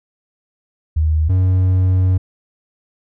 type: tone pair in turn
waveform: sine / triangle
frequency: 78 / 92.76 Hz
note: D#2 / F#2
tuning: +5 / +5 cents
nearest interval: minor third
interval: 300 cents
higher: second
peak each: -12 / -9 dBFS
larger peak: second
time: 0.96-1.29 / 1.29-2.18 s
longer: second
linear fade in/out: 10 ms
effects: none